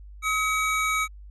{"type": "tone pair together", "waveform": "square", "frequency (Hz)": [1273.4, 2269], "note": ["D#6", "C#7"], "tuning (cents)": [40, 40], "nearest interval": "minor seventh", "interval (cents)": 1000, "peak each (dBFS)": -26, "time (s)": [0.22, 1.08], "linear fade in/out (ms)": 50, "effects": ["added 50 Hz sine -41 dBFS peak until 1.3 s", "resampled to 24000 Hz"]}